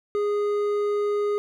triangle tone with hard clipping, 412.8 Hz, G#4, 10 cents flat, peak -23 dBFS, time 0.15-1.38 s, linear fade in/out 0 ms, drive 10 dB, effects none

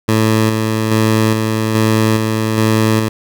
15% pulse tone with tremolo, 110 Hz, A2, in tune, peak -4 dBFS, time 0.08-3.09 s, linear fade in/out 10 ms, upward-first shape square, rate 1.2 Hz, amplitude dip 35%, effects none

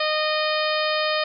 harmonic tone, 615 Hz, D#5, 20 cents flat, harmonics 1 / 2 / 3 / 4 / 5 / 6 / 7 / 8, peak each -24 / -27 / -29 / -30 / -31 / -32 / -32 / -33 dBFS, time 0-1.24 s, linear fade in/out 5 ms, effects none

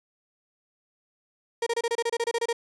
35% pulse tone bursts, 466.8 Hz, A#4, 2 cents sharp, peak -22 dBFS, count 13, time 1.62-2.529 s, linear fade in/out 5 ms, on 45 ms, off 27 ms, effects resampled to 22050 Hz

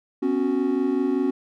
triangle chord, B suspended second, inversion none, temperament equal with one note detuned, 252 / 277.2 / 370 Hz, B3 / C#4 / F#4, +35 / 0 / 0 cents, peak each -24 / -21 / -23 dBFS, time 0.22-1.31 s, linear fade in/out 10 ms, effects none

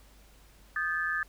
sine tone cluster, 1233 / 1566 / 1733 Hz, D#6 / G6 / A6, -16 / -2 / -27 cents, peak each -35 / -34 / -30 dBFS, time 0.76-1.23 s, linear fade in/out 2 ms, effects added 50 Hz sine -56 dBFS peak until 1.28 s + pink hiss -60 dBFS RMS until 1.28 s

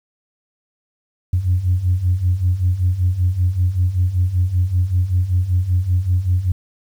sine beating tone pair, 87.31 / 92.51 Hz, F2 / F#2, 0 / 0 cents, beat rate 5.2 Hz, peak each -19 / -15 dBFS, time 1.33-6.52 s, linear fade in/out 5 ms, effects tanh soft clip ceiling -8 dBFS + 8-bit

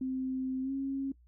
sine tone with pitch glide, 260.6 to 271.7 Hz, C4 to C#4, -7 to -35 cents, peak -31 dBFS, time 0.01-1.12 s, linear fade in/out 5 ms, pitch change +72 cents, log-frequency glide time 0.62-0.72 s, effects noise-tail reverb RT60 0.1 s tail -20 dB re dry + added 60 Hz sine -58 dBFS peak until 1.27 s

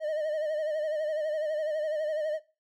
triangle tone with vibrato, 615 Hz, D#5, 20 cents flat, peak -26 dBFS, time 0-2.4 s, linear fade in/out 50 ms, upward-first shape sine, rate 12 Hz, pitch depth 63 cents each way, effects noise-tail reverb RT60 0.3 s tail -18 dB re dry

